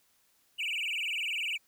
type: tone with vibrato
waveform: triangle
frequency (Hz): 2603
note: E7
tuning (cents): -22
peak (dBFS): -29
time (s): 0.58-1.58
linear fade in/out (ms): 20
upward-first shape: sine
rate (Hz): 20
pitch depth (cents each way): 240
effects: white hiss -69 dBFS RMS until 1.67 s